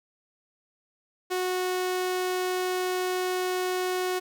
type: tone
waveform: sawtooth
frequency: 366.8 Hz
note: F#4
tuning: 15 cents flat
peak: -22 dBFS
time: 1.3-4.2 s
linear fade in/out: 20 ms
effects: none